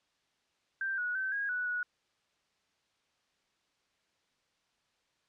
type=tone with pitch steps; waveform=sine; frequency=1571 / 1461 / 1541 / 1638 / 1477 / 1462 Hz; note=G6 / F#6 / G6 / G#6 / F#6 / F#6; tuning=+3 / -22 / -30 / -24 / -3 / -21 cents; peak=-31 dBFS; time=0.81-1.83 s; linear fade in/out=2 ms; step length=170 ms; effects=white hiss -75 dBFS RMS until 5.28 s + low-pass 5000 Hz 12 dB/octave